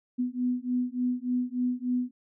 sine beating tone pair, 246.9 / 250.3 Hz, B3 / B3, 0 / +23 cents, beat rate 3.4 Hz, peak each -29 dBFS, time 0.18-2.11 s, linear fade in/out 20 ms, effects none

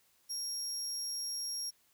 30% pulse tone, 5588 Hz, F8, in tune, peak -32 dBFS, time 0.29-1.71 s, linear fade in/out 20 ms, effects white hiss -70 dBFS RMS until 1.93 s

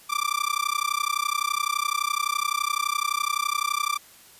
sawtooth tone with amplitude modulation, 1178 Hz, D6, 5 cents sharp, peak -16 dBFS, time 0.09-3.98 s, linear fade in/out 20 ms, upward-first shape sine, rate 31.8 Hz, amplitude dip 100%, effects white hiss -51 dBFS RMS until 4.39 s + resampled to 32000 Hz

